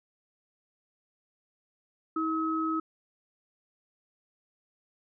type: tone pair together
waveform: sine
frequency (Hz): 320 / 1281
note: D#4 / E6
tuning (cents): +49 / -50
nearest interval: 2 octaves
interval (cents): 2401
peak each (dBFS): -29 / -30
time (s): 2.16-2.8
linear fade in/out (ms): 5
effects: none